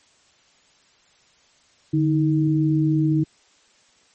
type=tone pair together; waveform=sine; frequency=149.18 / 315.2 Hz; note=D3 / D#4; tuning=+27 / +23 cents; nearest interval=octave + minor second; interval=1296 cents; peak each=-19 dBFS; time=1.93-3.24 s; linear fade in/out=10 ms; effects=white hiss -58 dBFS RMS until 4.14 s + MP3 32 kbps